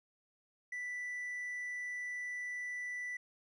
sine tone with hard clipping, 1975.5 Hz, B6, in tune, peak -39 dBFS, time 0.72-3.17 s, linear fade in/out 5 ms, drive 2 dB, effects none

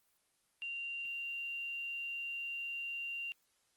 sine tone with quantisation, 2772 Hz, F7, 14 cents flat, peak -38 dBFS, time 0.62-3.32 s, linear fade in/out 0 ms, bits 11, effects white hiss -75 dBFS RMS until 3.76 s + Opus 24 kbps

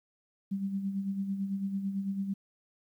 sine tone with tremolo, 196 Hz, G3, in tune, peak -28 dBFS, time 0.51-2.34 s, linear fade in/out 10 ms, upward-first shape sine, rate 9 Hz, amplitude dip 55%, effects 11-bit

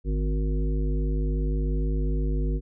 harmonic tone with a mistuned harmonic, 51.7 Hz, G#1, 7 cents flat, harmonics 1 / 3 / 5 / 7 / 9, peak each -23 / -32 / -35 / -37 / -40 dBFS, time 0.04-2.61 s, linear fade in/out 50 ms, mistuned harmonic 3, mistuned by -30 cents, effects none

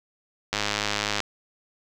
click train, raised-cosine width 0.2 ms, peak -7 dBFS, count 71, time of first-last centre 0.53-1.203 s, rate 104 Hz, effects none

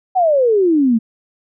sine exponential sweep, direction down, 770 to 216.8 Hz, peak -10 dBFS, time 0.15-0.99 s, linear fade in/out 20 ms, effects none

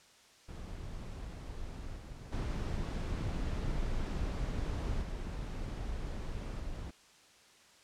brown noise with level steps, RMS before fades -43 / -46 / -35 / -39 / -41 dBFS, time 0.48-6.91 s, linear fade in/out 10 ms, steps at 1.96 / 2.32 / 5.01 / 6.59 s, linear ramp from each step 10 ms, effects white hiss -61 dBFS RMS until 7.83 s + low-pass 7000 Hz 12 dB/octave

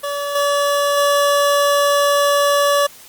25% pulse tone with level steps, 572 Hz, D5, 46 cents flat, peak -17 / -11 / -9 dBFS, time 0.03-2.87 s, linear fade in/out 10 ms, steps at 0.35 / 0.97 s, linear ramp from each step 5 ms, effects white hiss -42 dBFS RMS until 3.08 s + Opus 32 kbps

